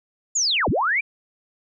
sine linear two-way sweep, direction down then up, 7200 to 46.82 to 2433 Hz, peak -18 dBFS, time 0.35-1.01 s, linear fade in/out 10 ms, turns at 0.69 s, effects none

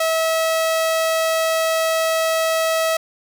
sawtooth tone, 647 Hz, E5, 32 cents flat, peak -13 dBFS, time 0-2.97 s, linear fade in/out 5 ms, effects none

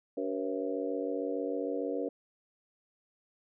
harmonic tone with a mistuned harmonic, 95.3 Hz, G2, 48 cents flat, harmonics 3 / 4 / 5 / 6 / 7, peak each -36 / -39 / -35 / -38 / -44 dBFS, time 0.17-2.09 s, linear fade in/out 5 ms, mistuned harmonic 6, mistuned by -89 cents, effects none

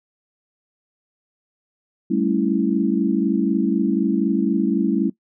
sine chord, A dominant seventh, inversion third, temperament equal, 196 / 220 / 277.2 / 329.6 Hz, G3 / A3 / C#4 / E4, 0 / 0 / 0 / 0 cents, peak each -22 dBFS, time 2.1-5.1 s, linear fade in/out 10 ms, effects noise-tail reverb RT60 0.1 s tail -19 dB re dry

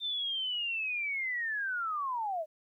sine linear sweep, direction down, 3599 to 598 Hz, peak -31 dBFS, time 0-2.46 s, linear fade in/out 50 ms, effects 12-bit

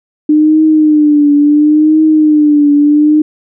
sine tone with vibrato, 301.3 Hz, D4, 44 cents sharp, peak -4 dBFS, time 0.29-3.22 s, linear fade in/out 5 ms, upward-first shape triangle, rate 0.72 Hz, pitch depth 75 cents each way, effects none

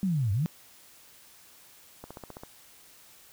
sine linear two-way sweep, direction down then up, 201.4 to 92.5 to 174.3 Hz, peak -24 dBFS, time 0.03-0.46 s, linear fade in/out 0 ms, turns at 0.32 s
click train, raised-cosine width 1 ms, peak -27 dBFS, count 7, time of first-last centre 2.04-2.435 s, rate 15.2 Hz
effects white hiss -55 dBFS RMS until 3.32 s

